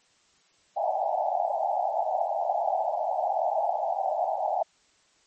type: band-pass noise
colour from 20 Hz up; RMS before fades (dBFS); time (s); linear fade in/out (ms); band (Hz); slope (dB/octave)
white; -27; 0.76-4.63; 10; 610 to 840; 96
effects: white hiss -64 dBFS RMS until 5.26 s + MP3 32 kbps